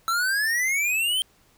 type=exponential sweep; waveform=square; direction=up; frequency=1318.5 to 3166 Hz; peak=-22 dBFS; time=0.08-1.22 s; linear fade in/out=0 ms; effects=pink hiss -60 dBFS RMS until 1.57 s